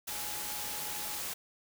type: tone in noise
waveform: sine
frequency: 840 Hz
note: G#5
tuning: 19 cents sharp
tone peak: -47 dBFS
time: 0.1-1.19 s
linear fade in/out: 10 ms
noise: white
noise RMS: -38 dBFS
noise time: 0.07-1.34 s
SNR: -12 dB
effects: none